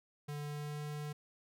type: tone with pitch glide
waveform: square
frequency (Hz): 146.83 to 148.62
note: D3 to D3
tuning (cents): 0 to +21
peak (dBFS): -40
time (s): 0.28-1.13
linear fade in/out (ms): 10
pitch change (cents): +21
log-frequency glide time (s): 0.4-0.83
effects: none